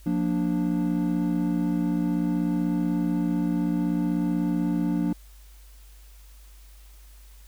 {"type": "chord", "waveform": "triangle", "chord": "Bb major", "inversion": "second", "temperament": "equal with one note detuned", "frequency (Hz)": [177.15, 233.1, 293.7], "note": ["F3", "Bb3", "D4"], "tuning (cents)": [25, 0, 0], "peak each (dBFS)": [-24, -27, -24], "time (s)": [0.06, 5.13], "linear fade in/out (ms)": 5, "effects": ["added 50 Hz sine -46 dBFS peak until 7.47 s", "white hiss -57 dBFS RMS until 7.47 s"]}